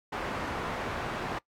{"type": "low-pass noise", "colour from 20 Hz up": "white", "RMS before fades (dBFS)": -34, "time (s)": [0.12, 1.39], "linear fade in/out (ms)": 10, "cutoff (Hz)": 1300, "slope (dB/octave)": 12, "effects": ["noise-tail reverb RT60 0.1 s tail -21 dB re dry", "MP3 96 kbps"]}